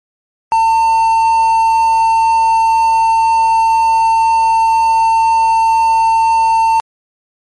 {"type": "tone with quantisation", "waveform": "triangle", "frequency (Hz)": 901, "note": "A5", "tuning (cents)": 41, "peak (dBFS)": -6, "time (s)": [0.52, 6.8], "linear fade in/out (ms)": 0, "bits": 4, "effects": ["MP3 48 kbps"]}